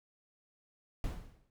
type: noise with exponential decay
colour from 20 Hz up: brown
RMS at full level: -34 dBFS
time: 1.04-1.5 s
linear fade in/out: 1 ms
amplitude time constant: 100 ms
effects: none